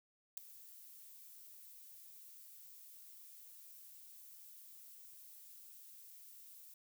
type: noise with ADSR envelope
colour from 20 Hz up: violet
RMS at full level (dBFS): -37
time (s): 0.37-6.74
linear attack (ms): 5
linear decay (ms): 5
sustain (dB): -20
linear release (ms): 4
effects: none